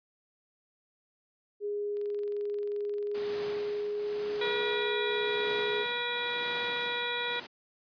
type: tone with pitch glide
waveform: sine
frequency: 412 to 418 Hz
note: G#4 to G#4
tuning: -14 to +11 cents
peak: -30 dBFS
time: 1.6-5.86 s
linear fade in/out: 50 ms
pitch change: +25 cents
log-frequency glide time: 2.87-4.77 s
type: click train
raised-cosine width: 0.2 ms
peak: -38 dBFS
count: 54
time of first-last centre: 1.97-4.305 s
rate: 22.7 Hz
type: noise with tremolo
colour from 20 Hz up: pink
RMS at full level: -40 dBFS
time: 3.14-7.47 s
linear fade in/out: 10 ms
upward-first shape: triangle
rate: 0.94 Hz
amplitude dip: 75%
type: harmonic tone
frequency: 481.6 Hz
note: B4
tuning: 44 cents flat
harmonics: 1 / 2 / 3 / 4 / 5 / 7 / 8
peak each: -38 / -38 / -38 / -38 / -38 / -38 / -38 dBFS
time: 4.41-7.4 s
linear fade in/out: 5 ms
effects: high-pass 200 Hz 12 dB/octave + resampled to 11025 Hz